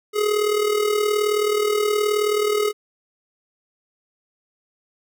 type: tone with amplitude modulation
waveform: square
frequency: 420 Hz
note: G#4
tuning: 19 cents sharp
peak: -16 dBFS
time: 0.13-2.73 s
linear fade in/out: 50 ms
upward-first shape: sine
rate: 38.9 Hz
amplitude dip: 60%
effects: none